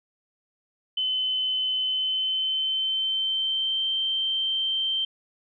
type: tone with pitch glide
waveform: sine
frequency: 3042 to 3128 Hz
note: F#7 to G7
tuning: +47 to -4 cents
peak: -23 dBFS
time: 0.97-5.05 s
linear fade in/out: 5 ms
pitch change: +49 cents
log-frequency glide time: 1.82-3.86 s
effects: none